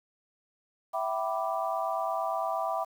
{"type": "chord", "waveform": "sine", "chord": "E minor seventh", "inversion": "none", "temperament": "equal with one note detuned", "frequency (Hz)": [659.3, 767.9, 987.8, 1174.7], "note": ["E5", "G5", "B5", "D6"], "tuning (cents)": [0, -36, 0, 0], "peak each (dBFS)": [-32, -33, -35, -35], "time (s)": [0.93, 2.85], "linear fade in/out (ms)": 20, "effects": ["9-bit"]}